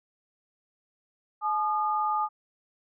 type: tone pair together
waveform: sine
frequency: 854.5 / 1219 Hz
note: G#5 / D#6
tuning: +49 / -36 cents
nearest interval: tritone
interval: 615 cents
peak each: -27 dBFS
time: 1.41-2.29 s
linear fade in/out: 50 ms
effects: none